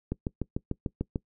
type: click train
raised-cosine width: 3 ms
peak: -16 dBFS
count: 8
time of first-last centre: 0.12-1.159 s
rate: 6.74 Hz
effects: noise-tail reverb RT60 0.1 s tail -22 dB re dry